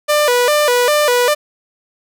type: tone with vibrato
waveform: sawtooth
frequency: 540 Hz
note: C#5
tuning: 45 cents flat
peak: -7 dBFS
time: 0.08-1.35 s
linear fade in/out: 20 ms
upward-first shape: square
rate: 2.5 Hz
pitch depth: 170 cents each way
effects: none